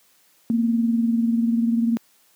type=tone pair together; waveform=sine; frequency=229.8 / 250 Hz; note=A#3 / B3; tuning=-25 / +21 cents; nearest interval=minor second; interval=146 cents; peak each=-17 / -26 dBFS; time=0.5-1.97 s; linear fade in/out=0 ms; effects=white hiss -59 dBFS RMS until 2.35 s + high-pass 150 Hz 12 dB/octave